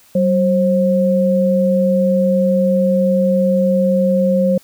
sine tone pair together, 190.14 / 533 Hz, F#3 / C5, +47 / +32 cents, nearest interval octave + tritone, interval 1785 cents, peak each -14 dBFS, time 0.15-4.58 s, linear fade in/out 5 ms, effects white hiss -49 dBFS RMS until 4.63 s

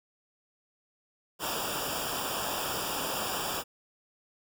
pink noise with comb filter, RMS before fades -33 dBFS, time 1.39-3.64 s, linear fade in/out 50 ms, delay 0.48 ms, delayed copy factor -0.9, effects none

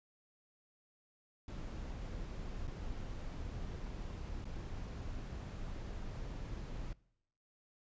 brown noise with dropouts, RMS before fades -43 dBFS, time 1.48-6.93 s, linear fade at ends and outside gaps 2 ms, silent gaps 2.673-2.677 / 4.444-4.453 s, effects noise-tail reverb RT60 0.8 s tail -23 dB re dry + resampled to 16000 Hz

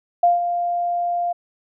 sine tone with ADSR envelope, 698.5 Hz, F5, in tune, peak -10 dBFS, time 0.23-1.33 s, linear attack 5 ms, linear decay 160 ms, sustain -9 dB, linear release 12 ms, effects none

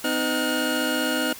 25% pulse tone cluster, 253.9 / 309.1 / 1433 Hz, B3 / D#4 / F6, +48 / -11 / +44 cents, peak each -23 dBFS, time 0.04-1.33 s, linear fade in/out 5 ms, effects white hiss -41 dBFS RMS until 1.39 s

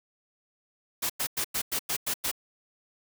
white noise bursts, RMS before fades -29 dBFS, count 8, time 1.02-2.315 s, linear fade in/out 10 ms, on 77 ms, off 97 ms, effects none

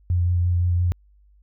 sine tone with vibrato, 88 Hz, F2, 14 cents sharp, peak -17 dBFS, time 0.1-0.92 s, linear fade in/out 0 ms, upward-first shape sine, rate 5.8 Hz, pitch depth 18 cents each way, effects added 50 Hz sine -52 dBFS peak until 1.42 s

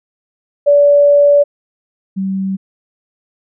sine tone pair in turn, 576 / 192.22 Hz, D5 / G3, -34 / -34 cents, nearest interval octave + perfect fifth, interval 1900 cents, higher first, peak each -5 / -15 dBFS, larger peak first, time 0.66-1.44 / 2.16-2.57 s, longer first, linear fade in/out 20 ms, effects none

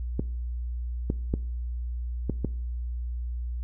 clicks, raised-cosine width 3 ms, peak -13 dBFS, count 5, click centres 0.195 / 1.101 / 1.339 / 2.297 / 2.447 s, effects noise-tail reverb RT60 0.5 s tail -21 dB re dry + added 60 Hz sine -29 dBFS peak until 3.63 s

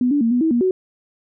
sine tone with pitch steps, 248.6 / 289.2 / 229.4 / 245.6 / 321.9 / 239 / 372.8 Hz, B3 / D4 / A#3 / B3 / E4 / A#3 / F#4, +12 / -27 / -28 / -9 / -41 / +43 / +13 cents, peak -14 dBFS, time 0.01-0.71 s, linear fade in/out 2 ms, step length 100 ms, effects none

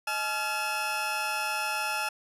35% pulse tone cluster, 625 / 852 / 1382 / 2579 Hz, D#5 / G#5 / F6 / E7, +8 / +44 / -19 / -39 cents, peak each -40 / -31 / -31 / -32 dBFS, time 0.07-2.09 s, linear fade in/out 5 ms, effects resampled to 32000 Hz

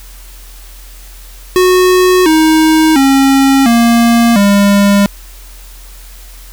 square tone with pitch steps, 366.8 / 315.7 / 271.6 / 233.8 / 201.2 Hz, F#4 / D#4 / C#4 / A#3 / G3, -15 / +25 / -35 / +5 / +45 cents, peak -6 dBFS, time 1.56-5.06 s, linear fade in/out 0 ms, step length 700 ms, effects added 43 Hz sine -31 dBFS peak until 6.52 s + white hiss -38 dBFS RMS until 6.52 s

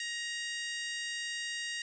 harmonic tone, 941 Hz, A#5, 16 cents sharp, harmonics 2 / 3 / 4 / 5 / 6 / 7 / 8 / 9, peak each -38 / -42 / -44 / -46 / -48 / -49 / -50 / -51 dBFS, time 0-1.82 s, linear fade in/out 2 ms, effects none

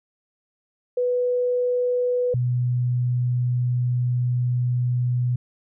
sine tone pair in turn, 493.9 / 123.47 Hz, B4 / B2, 0 / 0 cents, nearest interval 2 octaves, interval 2400 cents, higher first, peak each -19 / -19 dBFS, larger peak neither, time 0.97-2.34 / 2.34-5.36 s, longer second, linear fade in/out 5 ms, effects none

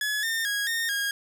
sawtooth tone with pitch steps, 1700 / 1816 / 1650 / 1835 / 1633 Hz, G#6 / A#6 / G#6 / A#6 / G#6, +40 / -46 / -12 / -28 / -30 cents, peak -22 dBFS, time 0.01-1.11 s, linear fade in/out 2 ms, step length 220 ms, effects none

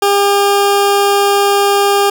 20% pulse tone, 402.3 Hz, G4, 45 cents sharp, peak -4 dBFS, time 0.02-2.1 s, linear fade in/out 5 ms, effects none

